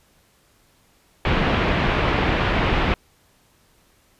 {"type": "low-pass noise", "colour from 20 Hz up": "pink", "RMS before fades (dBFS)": -20, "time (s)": [1.25, 2.94], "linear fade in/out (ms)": 2, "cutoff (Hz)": 3100, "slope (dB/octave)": 24, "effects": ["pink hiss -59 dBFS RMS until 4.19 s", "resampled to 32000 Hz"]}